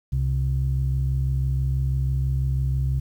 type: tone pair together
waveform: sine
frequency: 66.1 / 132.2 Hz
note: C2 / C3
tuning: +18 / +18 cents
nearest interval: octave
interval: 1200 cents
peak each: -22 / -22 dBFS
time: 0.12-3 s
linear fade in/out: 10 ms
effects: tanh soft clip ceiling -14 dBFS + 9-bit